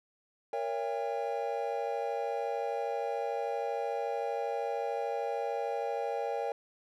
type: chord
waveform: triangle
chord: A# diminished seventh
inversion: none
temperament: just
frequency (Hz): 466.2 / 559.4 / 671.3 / 805.5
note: A#4 / C#5 / E5 / G5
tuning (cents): 0 / +16 / +31 / +47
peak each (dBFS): -34 / -35 / -38 / -34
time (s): 0.53-6.52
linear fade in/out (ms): 2
effects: none